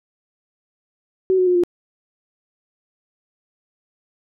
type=tone with pitch steps; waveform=sine; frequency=376.1 / 367.5 / 359.1 / 350.9 Hz; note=F#4 / F#4 / F4 / F4; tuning=+28 / -12 / +48 / +8 cents; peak=-13 dBFS; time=1.3-1.636 s; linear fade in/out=0 ms; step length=84 ms; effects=none